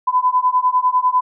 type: beating tone pair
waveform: sine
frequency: 1000 / 1010 Hz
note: B5 / B5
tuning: +21 / +39 cents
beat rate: 10 Hz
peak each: -16 dBFS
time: 0.07-1.21 s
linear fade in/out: 10 ms
effects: none